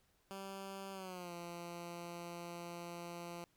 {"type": "tone with pitch glide", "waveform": "10% pulse", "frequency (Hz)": [194.5, 172.28], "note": ["G3", "F3"], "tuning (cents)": [-13, -23], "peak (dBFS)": -37, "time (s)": [0.31, 3.44], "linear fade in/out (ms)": 0, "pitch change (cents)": -210, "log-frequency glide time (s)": [0.92, 1.33], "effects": ["pink hiss -75 dBFS RMS until 3.56 s"]}